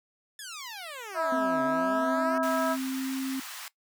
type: exponential two-way sweep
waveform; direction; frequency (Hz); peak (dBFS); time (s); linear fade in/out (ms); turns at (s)
10% pulse; down then up; 1760 to 136.4 to 376.4; -30; 0.39-2.38; 2; 1.63
type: harmonic tone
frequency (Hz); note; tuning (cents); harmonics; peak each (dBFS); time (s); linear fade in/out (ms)
324.9; E4; -25; 2 / 3 / 4 / 5; -28 / -34 / -31 / -36; 1.14-2.77; 50
type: tone with pitch glide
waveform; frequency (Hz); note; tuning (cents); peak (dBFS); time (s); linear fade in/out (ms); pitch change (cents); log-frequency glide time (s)
sine; 261.6 to 265.7; C4 to C4; 0 to +27; -29; 1.32-3.4; 5; +27; 2.59-3.16
type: high-pass noise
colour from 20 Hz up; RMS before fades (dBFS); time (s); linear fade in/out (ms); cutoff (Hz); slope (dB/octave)
pink; -41; 2.43-3.68; 0; 990; 24
effects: noise-tail reverb RT60 0.1 s tail -18 dB re dry